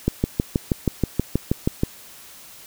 click train, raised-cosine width 3 ms, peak -5 dBFS, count 12, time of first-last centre 0.08-1.834 s, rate 6.27 Hz, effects white hiss -44 dBFS RMS until 2.66 s

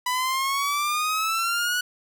sawtooth exponential sweep, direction up, 987.8 to 1480 Hz, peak -19 dBFS, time 0.06-1.81 s, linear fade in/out 5 ms, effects none

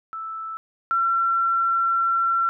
sine tone pair in turn, 1318.5 / 1356.4 Hz, E6 / E6, 0 / +49 cents, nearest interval unison, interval 49 cents, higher second, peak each -29 / -18 dBFS, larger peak second, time 0.13-0.57 / 0.91-2.49 s, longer second, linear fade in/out 0 ms, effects none

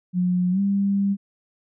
sine tone with pitch glide, 180 to 198.57 Hz, F#3 to G3, -47 to +23 cents, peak -18 dBFS, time 0.13-1.17 s, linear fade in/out 50 ms, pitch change +170 cents, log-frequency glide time 0.51-0.6 s, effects none

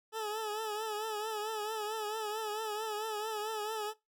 20% pulse tone with vibrato, 430.4 Hz, A4, 38 cents flat, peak -30 dBFS, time 0.12-3.94 s, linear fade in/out 50 ms, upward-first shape triangle, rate 4.5 Hz, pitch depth 73 cents each way, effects noise-tail reverb RT60 0.2 s tail -20 dB re dry

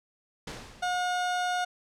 pink noise with exponential decay, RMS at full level -37 dBFS, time 0.47-1.3 s, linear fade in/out 5 ms, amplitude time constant 180 ms
30% pulse tone, 721 Hz, F#5, 45 cents flat, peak -24 dBFS, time 0.82-1.65 s, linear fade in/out 10 ms
effects low-pass 7000 Hz 12 dB/octave

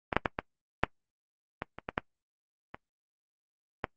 clicks, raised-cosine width 0.5 ms, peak -12 / -6 / -10 / -14 / -6 / -17 / -24 / -17 / -11 / -25 / -14 dBFS, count 11, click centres 0.128 / 0.166 / 0.258 / 0.389 / 0.836 / 1.621 / 1.786 / 1.889 / 1.979 / 2.745 / 3.842 s, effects noise-tail reverb RT60 0.1 s tail -24 dB re dry + Opus 24 kbps

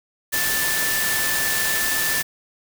sine tone in noise, 1760 Hz, A6, in tune, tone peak -24 dBFS, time 0.32-2.23 s, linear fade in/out 20 ms, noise white, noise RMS -23 dBFS, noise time 0.32-2.23 s, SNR -4 dB, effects none

